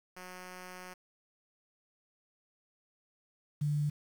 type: tone pair in turn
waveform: 5% pulse / sine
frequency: 182.5 / 147.61 Hz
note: F#3 / D3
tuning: -24 / +9 cents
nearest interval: major third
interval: 367 cents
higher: first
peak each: -34 / -28 dBFS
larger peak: second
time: 0.16-0.94 / 3.61-3.9 s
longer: first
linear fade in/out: 10 ms
effects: 9-bit